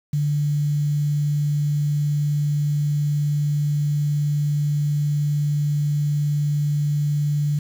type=tone with quantisation; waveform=sine; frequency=146.83 Hz; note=D3; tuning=in tune; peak=-18 dBFS; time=0.13-7.59 s; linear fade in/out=5 ms; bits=7; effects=none